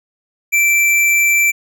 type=tone; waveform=square; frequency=2339 Hz; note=D7; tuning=8 cents flat; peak=-11 dBFS; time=0.52-1.52 s; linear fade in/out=20 ms; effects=none